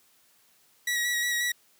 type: tone with vibrato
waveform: sawtooth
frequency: 1922 Hz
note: B6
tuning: 48 cents flat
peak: -22 dBFS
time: 0.87-1.52 s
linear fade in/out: 5 ms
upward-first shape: square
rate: 5.6 Hz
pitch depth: 18 cents each way
effects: white hiss -63 dBFS RMS until 1.79 s + high-pass 100 Hz 12 dB/octave